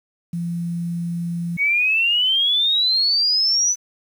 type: tone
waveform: sine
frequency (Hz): 171.1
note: F3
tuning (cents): -35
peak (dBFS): -22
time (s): 0.33-1.57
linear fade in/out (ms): 5
type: exponential sweep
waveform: sine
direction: up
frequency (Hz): 2205 to 6060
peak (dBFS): -15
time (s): 1.57-3.76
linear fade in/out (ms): 50
effects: 8-bit